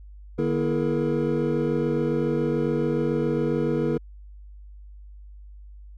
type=tone cluster; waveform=triangle; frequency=151.4 / 240.1 / 331 / 426.3 / 473.4 Hz; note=D#3 / B3 / E4 / G#4 / A#4; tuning=-47 / -49 / +7 / +45 / +27 cents; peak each=-26 dBFS; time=0.38-3.98 s; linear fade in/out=10 ms; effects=added 50 Hz sine -41 dBFS peak until 5.97 s